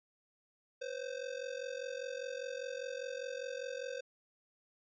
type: ring-modulated tone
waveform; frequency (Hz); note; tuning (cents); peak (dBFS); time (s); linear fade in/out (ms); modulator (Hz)
square; 518; C5; -17; -37; 0.81-4.01; 10; 22.5
effects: resampled to 16000 Hz